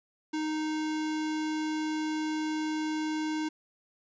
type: tone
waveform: square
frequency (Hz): 310.1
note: D#4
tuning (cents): -6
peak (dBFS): -30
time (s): 0.33-3.49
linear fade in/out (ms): 10
effects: resampled to 16000 Hz + 10-bit